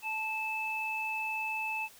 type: tone pair together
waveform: sine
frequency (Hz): 877 / 2621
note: A5 / E7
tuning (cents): -6 / -11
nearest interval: octave + perfect fifth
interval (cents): 1895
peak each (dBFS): -37 / -33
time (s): 0.02-1.89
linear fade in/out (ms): 50
effects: white hiss -56 dBFS RMS until 1.99 s